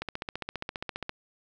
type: click train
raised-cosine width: 0.3 ms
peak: -17 dBFS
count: 17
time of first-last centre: 0.02-1.094 s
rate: 14.9 Hz
effects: none